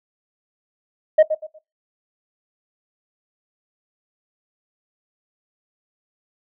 sine tone with echo, 622.3 Hz, D#5, in tune, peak -5 dBFS, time 1.18-1.23 s, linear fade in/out 10 ms, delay 120 ms, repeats 3, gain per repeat -12 dB, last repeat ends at 1.59 s, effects noise-tail reverb RT60 0.2 s tail -19 dB re dry + tanh soft clip ceiling -7 dBFS

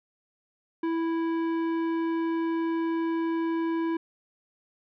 triangle tone with tanh clipping, 329.6 Hz, E4, in tune, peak -27 dBFS, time 0.83-3.97 s, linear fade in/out 5 ms, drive 17 dB, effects none

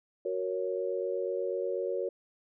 sine chord, F# major, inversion none, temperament equal, 370 / 466.2 / 554.4 Hz, F#4 / A#4 / C#5, 0 / 0 / 0 cents, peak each -34 dBFS, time 0.25-2.09 s, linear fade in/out 5 ms, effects none

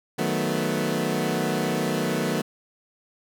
20% pulse chord, B dominant seventh, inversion first, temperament equal, 155.56 / 185 / 220 / 246.9 Hz, D#3 / F#3 / A3 / B3, 0 / 0 / 0 / 0 cents, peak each -24 dBFS, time 0.18-2.42 s, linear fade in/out 10 ms, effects none

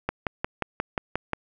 click train, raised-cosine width 0.5 ms, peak -10 dBFS, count 8, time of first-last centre 0.09-1.333 s, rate 5.63 Hz, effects none

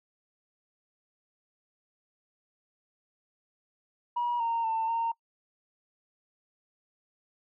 sine tone with pitch steps, 961 / 923 / 896 / 919 Hz, B5 / A#5 / A5 / A#5, -48 / -17 / +31 / -25 cents, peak -25 dBFS, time 4.16-5.12 s, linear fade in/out 10 ms, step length 240 ms, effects noise-tail reverb RT60 0.1 s tail -24 dB re dry + tanh soft clip ceiling -23 dBFS

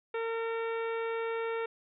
harmonic tone with a mistuned harmonic, 455.9 Hz, A#4, 39 cents flat, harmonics 1 / 2 / 3 / 4 / 5 / 6 / 7 / 8, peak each -32 / -41 / -41 / -45 / -45 / -50 / -59 / -56 dBFS, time 0.14-1.66 s, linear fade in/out 5 ms, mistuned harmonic 7, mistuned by +18 cents, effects none

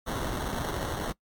pink noise with sample-and-hold, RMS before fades -32 dBFS, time 0.06-1.13 s, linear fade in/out 20 ms, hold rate 2450 Hz, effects noise-tail reverb RT60 0.1 s tail -22 dB re dry + MP3 96 kbps

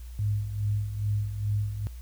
sine tone with tremolo, 103.8 Hz, G#2, in tune, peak -23 dBFS, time 0.19-1.87 s, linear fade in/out 0 ms, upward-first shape sine, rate 2.4 Hz, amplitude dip 65%, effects added 60 Hz sine -38 dBFS peak until 2.01 s + white hiss -57 dBFS RMS until 2.01 s

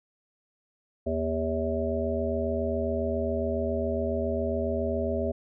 harmonic tone with a mistuned harmonic, 80.2 Hz, E2, 47 cents flat, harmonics 1 / 3 / 5 / 7 / 8, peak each -32 / -32 / -32 / -32 / -32 dBFS, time 1.06-5.32 s, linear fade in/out 10 ms, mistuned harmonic 8, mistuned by +19 cents, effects none

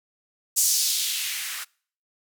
violet noise with band-pass filter sweep, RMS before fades -25 dBFS, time 0.56-1.65 s, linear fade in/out 20 ms, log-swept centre 7100 to 1400 Hz, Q 1.8, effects noise-tail reverb RT60 0.5 s tail -26 dB re dry

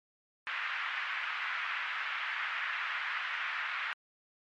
pink band-pass noise, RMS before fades -36 dBFS, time 0.47-3.93 s, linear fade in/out 0 ms, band 1300 to 2500 Hz, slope 24 dB/octave, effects MP3 48 kbps

